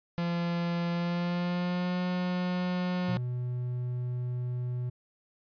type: tone with pitch glide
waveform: 45% pulse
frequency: 171.7 to 180.24 Hz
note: F3 to F#3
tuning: -29 to -45 cents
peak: -28 dBFS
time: 0.18-3.17 s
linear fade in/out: 0 ms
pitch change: +84 cents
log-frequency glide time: 0.91-1.98 s
type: tone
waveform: triangle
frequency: 123.7 Hz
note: B2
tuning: 3 cents sharp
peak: -28 dBFS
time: 3.08-4.9 s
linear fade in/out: 10 ms
effects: resampled to 11025 Hz